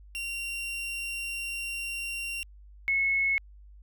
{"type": "tone pair in turn", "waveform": ["40% pulse", "sine"], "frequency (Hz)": [2758, 2189], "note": ["F7", "C#7"], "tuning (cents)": [-22, -22], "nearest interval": "major third", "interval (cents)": 400, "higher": "first", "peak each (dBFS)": [-31, -23], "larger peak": "second", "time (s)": [[0.15, 2.43], [2.88, 3.38]], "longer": "first", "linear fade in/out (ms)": 0, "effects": ["added 50 Hz sine -48 dBFS peak until 3.82 s"]}